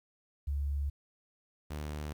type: tone pair in turn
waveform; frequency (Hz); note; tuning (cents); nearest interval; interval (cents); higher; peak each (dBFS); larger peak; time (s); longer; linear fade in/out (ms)
sine / sawtooth; 71 / 74.96; C#2 / D2; +42 / +36; minor second; 94; second; -30 / -33; first; 0.47-0.9 / 1.7-2.13; neither; 10
effects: 11-bit